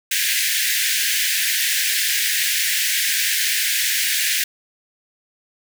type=high-pass noise; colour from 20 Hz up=pink; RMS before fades=-20 dBFS; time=0.11-4.44 s; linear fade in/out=5 ms; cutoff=1600 Hz; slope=96 dB/octave; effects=none